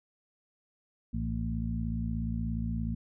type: harmonic tone with a mistuned harmonic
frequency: 56.9 Hz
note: A#1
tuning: 41 cents flat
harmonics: 1 / 2 / 3 / 4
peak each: -34 / -36 / -37 / -35 dBFS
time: 1.13-2.95 s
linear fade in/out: 10 ms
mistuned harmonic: 1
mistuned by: +120 cents
effects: none